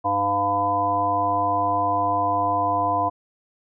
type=harmonic tone; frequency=100.3 Hz; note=G2; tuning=40 cents sharp; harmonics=1 / 3 / 5 / 7 / 9 / 10; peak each=-33 / -31 / -32 / -23 / -31 / -22 dBFS; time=0.04-3.1 s; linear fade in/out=20 ms; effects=none